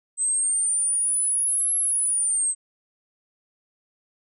sine exponential two-way sweep, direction up then down, 8140 to 11175 to 8140 Hz, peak -20 dBFS, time 0.17-2.55 s, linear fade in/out 50 ms, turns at 1.77 s, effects none

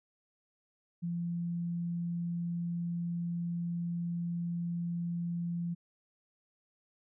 sine tone, 171.6 Hz, F3, 30 cents flat, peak -32 dBFS, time 1.02-5.75 s, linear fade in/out 20 ms, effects none

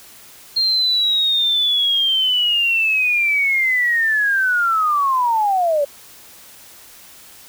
sine linear sweep, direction down, 4220 to 554.4 Hz, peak -14 dBFS, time 0.56-5.85 s, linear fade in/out 10 ms, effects white hiss -43 dBFS RMS until 7.48 s

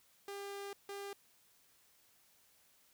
sawtooth tone bursts at uneven times, 400.1 Hz, G4, 35 cents sharp, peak -39 dBFS, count 2, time 0.28-0.73 / 0.89-1.13 s, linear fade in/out 2 ms, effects white hiss -69 dBFS RMS until 2.93 s

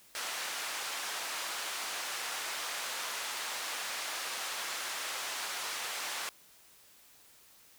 pink band-pass noise, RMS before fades -38 dBFS, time 0.15-6.29 s, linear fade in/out 0 ms, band 950 to 10000 Hz, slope 12 dB/octave, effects white hiss -60 dBFS RMS until 7.78 s

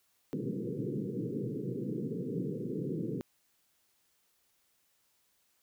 pink band-pass noise, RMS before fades -36 dBFS, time 0.33-3.21 s, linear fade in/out 0 ms, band 120 to 480 Hz, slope 96 dB/octave, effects white hiss -73 dBFS RMS until 5.62 s

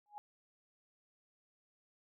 sine tone with exponential growth, 830.6 Hz, G#5, in tune, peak -40 dBFS, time 0.06-0.18 s, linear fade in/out 0 ms, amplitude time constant 25 ms, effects none

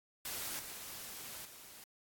white noise with level steps, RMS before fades -41 / -47 / -54 dBFS, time 0.25-1.84 s, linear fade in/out 2 ms, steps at 0.59 / 1.45 s, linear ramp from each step 2 ms, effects AAC 64 kbps

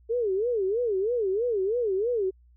sine tone with vibrato, 430 Hz, A4, 40 cents flat, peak -23 dBFS, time 0.09-2.31 s, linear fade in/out 20 ms, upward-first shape sine, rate 3.1 Hz, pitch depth 240 cents each way, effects added 60 Hz sine -54 dBFS peak until 2.56 s

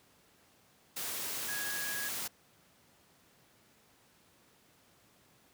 sine tone in noise, 1661.2 Hz, G#6, in tune, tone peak -38 dBFS, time 1.48-2.09 s, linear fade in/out 10 ms, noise white, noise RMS -38 dBFS, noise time 0.96-2.28 s, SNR -3 dB, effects pink hiss -65 dBFS RMS until 5.53 s + high-pass 100 Hz 12 dB/octave

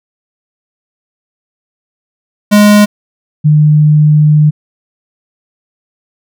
square / sine tone pair in turn, 207.7 / 151.21 Hz, G#3 / D#3, 0 / -49 cents, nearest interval perfect fourth, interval 549 cents, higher first, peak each -3 dBFS, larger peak neither, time 2.51-2.86 / 3.44-4.51 s, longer second, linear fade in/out 20 ms, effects none

